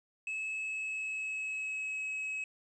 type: tone with pitch glide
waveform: triangle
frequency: 2592 to 2564 Hz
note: E7 to E7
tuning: -30 to -49 cents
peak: -33 dBFS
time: 0.27-2.44 s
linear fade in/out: 2 ms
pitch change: -19 cents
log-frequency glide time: 0.5-2.01 s
effects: resampled to 22050 Hz + 11-bit